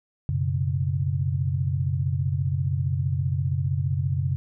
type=chord; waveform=sine; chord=F# suspended fourth; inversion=none; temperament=equal; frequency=92.5 / 123.47 / 138.59 Hz; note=F#2 / B2 / C#3; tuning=0 / 0 / 0 cents; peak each=-26 / -29 / -25 dBFS; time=0.29-4.36 s; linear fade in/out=0 ms; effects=none